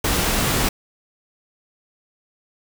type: noise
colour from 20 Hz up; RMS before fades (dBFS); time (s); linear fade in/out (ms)
pink; -20; 0.04-0.69; 5
effects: none